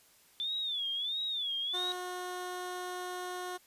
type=tone with vibrato; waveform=sine; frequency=3503 Hz; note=A7; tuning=8 cents flat; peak=-32 dBFS; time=0.4-1.92 s; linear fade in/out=0 ms; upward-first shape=sine; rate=1.5 Hz; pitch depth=150 cents each way
type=tone; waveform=15% pulse; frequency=361.7 Hz; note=F#4; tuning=39 cents flat; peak=-31 dBFS; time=1.73-3.58 s; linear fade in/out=20 ms
effects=white hiss -63 dBFS RMS until 3.66 s + resampled to 32000 Hz